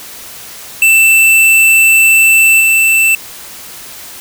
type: tone with level steps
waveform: square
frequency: 2663 Hz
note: E7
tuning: 17 cents sharp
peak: -5 / -7 dBFS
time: 0.82-3.15 s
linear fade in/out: 2 ms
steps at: 2.6 s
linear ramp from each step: 5 ms
effects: white hiss -30 dBFS RMS until 4.2 s